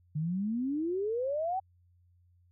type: exponential sweep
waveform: sine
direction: up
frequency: 146.83 to 784 Hz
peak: -29 dBFS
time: 0.15-1.6 s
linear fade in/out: 10 ms
effects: added 88 Hz sine -62 dBFS peak until 2.51 s